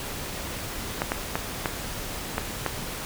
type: clicks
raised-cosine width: 0.5 ms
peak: -9 dBFS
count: 6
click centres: 1.019 / 1.119 / 1.355 / 1.658 / 2.381 / 2.663 s
effects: pink hiss -34 dBFS RMS until 3.05 s